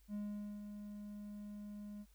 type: tone with ADSR envelope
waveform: triangle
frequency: 206.9 Hz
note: G#3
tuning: 6 cents flat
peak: -37 dBFS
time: 0.08-2.06 s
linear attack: 60 ms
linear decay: 470 ms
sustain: -7 dB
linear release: 52 ms
effects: added 50 Hz sine -64 dBFS peak until 2.14 s + white hiss -74 dBFS RMS until 2.14 s